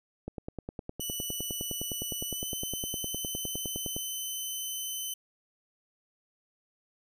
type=click train; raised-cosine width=2 ms; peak=-23 dBFS; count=37; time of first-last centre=0.28-3.965 s; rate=9.77 Hz
type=tone with pitch glide; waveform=10% pulse; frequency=2968 to 3044 Hz; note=F#7 to F#7; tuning=+5 to +48 cents; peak=-26 dBFS; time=1-5.14 s; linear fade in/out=5 ms; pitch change=+43 cents; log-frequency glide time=2.27-2.53 s
effects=none